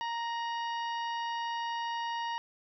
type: harmonic tone with a mistuned harmonic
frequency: 932.3 Hz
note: A#5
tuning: in tune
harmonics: 1 / 2 / 3 / 4 / 5 / 6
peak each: -33 / -41 / -43 / -50 / -52 / -54 dBFS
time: 0.01-2.38 s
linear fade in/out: 0 ms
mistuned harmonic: 3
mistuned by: +53 cents
effects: none